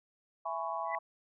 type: chord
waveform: sine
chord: C# minor seventh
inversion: first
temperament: just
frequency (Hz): 665.2 / 831.5 / 997.9 / 1108.7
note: E5 / G#5 / B5 / C#6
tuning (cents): +16 / +2 / +18 / 0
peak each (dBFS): -39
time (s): 0.45-0.99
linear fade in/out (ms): 10
type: tone with exponential growth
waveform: sine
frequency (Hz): 1987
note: B6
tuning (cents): +10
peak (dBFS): -31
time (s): 0.85-0.95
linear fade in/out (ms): 1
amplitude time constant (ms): 21
effects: none